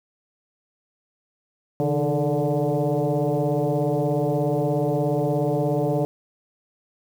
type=tone with frequency modulation; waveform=sine; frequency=138.59 Hz; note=C#3; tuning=in tune; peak=-19 dBFS; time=1.8-6.05 s; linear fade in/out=0 ms; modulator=147 Hz; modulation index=3.8; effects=8-bit